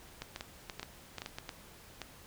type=clicks; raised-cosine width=0.2 ms; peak=-22 dBFS; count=12; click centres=0.22 / 0.361 / 0.409 / 0.698 / 0.796 / 0.83 / 1.183 / 1.219 / 1.261 / 1.385 / 1.492 / 2.017 s; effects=pink hiss -55 dBFS RMS until 2.26 s